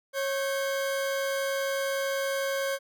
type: tone pair together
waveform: 40% pulse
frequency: 547 / 1550.2 Hz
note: C#5 / G6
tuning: -23 / -20 cents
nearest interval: octave + tritone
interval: 1803 cents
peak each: -27 / -34 dBFS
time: 0.13-2.79 s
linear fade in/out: 50 ms
effects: none